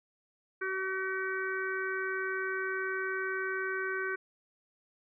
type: harmonic tone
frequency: 379.9 Hz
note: F#4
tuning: 46 cents sharp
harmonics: 1 / 3 / 4 / 5 / 6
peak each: -36 / -41 / -34 / -42 / -45 dBFS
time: 0.61-4.16 s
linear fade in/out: 10 ms
effects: none